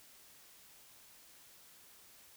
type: silence
effects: white hiss -60 dBFS RMS until 2.36 s